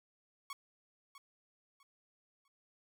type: tone with echo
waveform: sawtooth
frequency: 1110 Hz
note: C#6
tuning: 2 cents sharp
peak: -38 dBFS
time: 0.5-0.53 s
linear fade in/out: 2 ms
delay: 650 ms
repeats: 3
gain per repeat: -11 dB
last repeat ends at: 2.48 s
effects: none